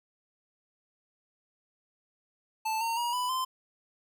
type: tone with pitch steps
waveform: square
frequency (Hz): 880 / 916.3 / 954.1 / 993.5 / 1034.5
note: A5 / A#5 / A#5 / B5 / C6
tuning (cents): 0 / -30 / +40 / +10 / -20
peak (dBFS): -29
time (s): 2.65-3.45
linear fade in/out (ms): 10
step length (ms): 160
effects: none